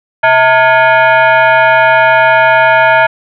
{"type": "tone with frequency modulation", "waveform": "sine", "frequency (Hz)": 127.8, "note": "C3", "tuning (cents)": -40, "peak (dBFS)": -4, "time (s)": [0.23, 3.07], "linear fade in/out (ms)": 10, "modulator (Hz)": 775, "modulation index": 2.3, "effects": []}